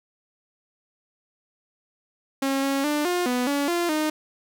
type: tone with pitch steps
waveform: sawtooth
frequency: 271.8 / 274.6 / 296.8 / 355.3 / 248 / 284.1 / 345.7 / 307.7 Hz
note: C#4 / C#4 / D4 / F4 / B3 / C#4 / F4 / D#4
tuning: -34 / -16 / +18 / +30 / +7 / +43 / -18 / -19 cents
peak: -18 dBFS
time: 2.42-4.1 s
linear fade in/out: 5 ms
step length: 210 ms
effects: none